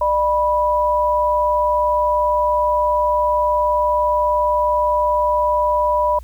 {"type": "tone pair together", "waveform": "sine", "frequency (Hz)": [601, 981.4], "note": ["D5", "B5"], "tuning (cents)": [40, -11], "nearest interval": "minor sixth", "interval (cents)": 849, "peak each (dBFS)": [-18, -16], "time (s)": [0.01, 6.19], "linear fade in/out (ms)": 5, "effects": ["added 60 Hz sine -33 dBFS peak until 6.23 s", "white hiss -55 dBFS RMS until 6.23 s"]}